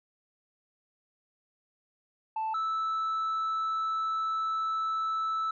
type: tone pair in turn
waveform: sine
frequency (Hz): 880 / 1312.8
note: A5 / E6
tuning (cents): 0 / -8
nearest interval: perfect fifth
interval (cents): 692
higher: second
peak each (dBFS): -27 / -25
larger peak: second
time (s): 2.36-2.54 / 2.54-5.51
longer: second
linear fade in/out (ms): 5
effects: tanh soft clip ceiling -27 dBFS